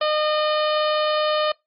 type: harmonic tone with a mistuned harmonic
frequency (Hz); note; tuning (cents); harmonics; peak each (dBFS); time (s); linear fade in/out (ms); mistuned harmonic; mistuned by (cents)
610; D#5; -34; 1 / 2 / 3 / 4 / 5 / 6 / 7 / 8; -20 / -24 / -32 / -34 / -29 / -33 / -34 / -40; 0.01-1.52; 5; 5; -16
effects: noise-tail reverb RT60 0.2 s tail -24 dB re dry + MP3 32 kbps